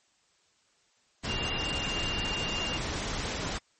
sine tone in noise, 2800 Hz, F7, 4 cents sharp, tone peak -32 dBFS, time 1.28-2.78 s, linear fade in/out 20 ms, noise pink, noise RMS -33 dBFS, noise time 1.23-3.59 s, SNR -2 dB, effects white hiss -68 dBFS RMS until 3.79 s + MP3 32 kbps

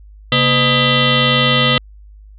sine tone with frequency modulation, 1623 Hz, G#6, 40 cents flat, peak -10 dBFS, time 0.32-1.78 s, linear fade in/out 2 ms, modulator 372 Hz, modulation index 5.3, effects added 51 Hz sine -37 dBFS peak until 2.38 s

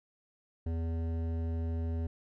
sine tone with hard clipping, 82.41 Hz, E2, in tune, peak -33 dBFS, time 0.66-2.07 s, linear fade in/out 5 ms, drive 13 dB, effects none

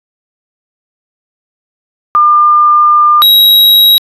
sine / square tone pair in turn, 1201 / 3837 Hz, D6 / A#7, +38 / +49 cents, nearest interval octave + minor sixth, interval 2011 cents, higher second, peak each -3 dBFS, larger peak neither, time 2.15-3.22 / 3.22-3.98 s, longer first, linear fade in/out 0 ms, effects resampled to 32000 Hz

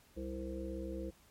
harmonic tone with a mistuned harmonic, 66.1 Hz, C2, 18 cents sharp, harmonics 1 / 3 / 5 / 7 / 8, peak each -43 / -46 / -43 / -49 / -46 dBFS, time 0.16-1.11 s, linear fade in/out 20 ms, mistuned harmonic 8, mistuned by -29 cents, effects pink hiss -65 dBFS RMS until 1.3 s + MP3 64 kbps

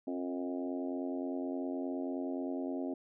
harmonic tone with a mistuned harmonic, 89.6 Hz, F2, 45 cents sharp, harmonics 3 / 4 / 5 / 6 / 7 / 8 / 9, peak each -36 / -41 / -46 / -50 / -44 / -50 / -54 dBFS, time 0.07-2.94 s, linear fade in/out 5 ms, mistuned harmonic 4, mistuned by -30 cents, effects none

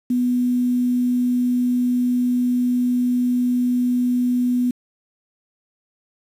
sine tone with quantisation, 246.9 Hz, B3, in tune, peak -16 dBFS, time 0.1-4.71 s, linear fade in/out 5 ms, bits 7, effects resampled to 32000 Hz

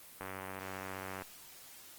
click train, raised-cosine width 0.5 ms, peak -26 dBFS, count 97, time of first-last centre 0.21-1.221 s, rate 95 Hz, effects white hiss -54 dBFS RMS until 1.98 s + Opus 24 kbps

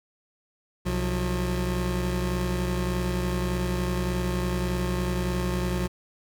25% pulse tone pair together, 63.36 / 179.2 Hz, B1 / F3, +45 / +45 cents, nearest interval octave + tritone, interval 1800 cents, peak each -24 / -24 dBFS, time 0.85-5.88 s, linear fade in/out 20 ms, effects none

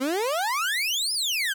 30% pulse exponential two-way sweep, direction up then down, 248.6 to 5230 to 1492 Hz, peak -21 dBFS, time 0-1.54 s, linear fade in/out 20 ms, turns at 1.13 s, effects none

